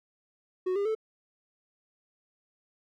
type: tone with pitch steps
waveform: triangle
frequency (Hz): 369 / 402.4 / 438.8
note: F#4 / G4 / A4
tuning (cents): -5 / +45 / -5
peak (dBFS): -24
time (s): 0.66-0.951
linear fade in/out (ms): 10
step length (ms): 97
effects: none